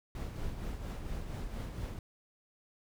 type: noise with tremolo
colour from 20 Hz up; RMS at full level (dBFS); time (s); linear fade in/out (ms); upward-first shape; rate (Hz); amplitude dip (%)
brown; -37; 0.15-1.99; 2; triangle; 4.3; 50
effects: none